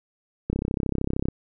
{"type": "click train", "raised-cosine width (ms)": 3, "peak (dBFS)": -12, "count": 27, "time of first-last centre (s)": [0.5, 1.285], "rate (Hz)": 33.1, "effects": []}